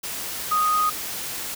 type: tone in noise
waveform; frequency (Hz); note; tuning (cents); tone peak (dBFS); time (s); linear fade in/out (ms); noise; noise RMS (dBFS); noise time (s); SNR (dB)
sine; 1244.5; D#6; 0; -18; 0.51-0.9; 10; white; -31; 0.03-1.55; +10
effects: none